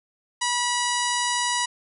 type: harmonic tone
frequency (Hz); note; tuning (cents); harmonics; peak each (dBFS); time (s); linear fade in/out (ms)
972; B5; -28; 1 / 2 / 3 / 4 / 5 / 6 / 7 / 8 / 9 / 10; -26 / -29 / -31 / -32 / -33 / -34 / -34 / -35 / -36 / -36; 0.41-1.66; 10
effects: none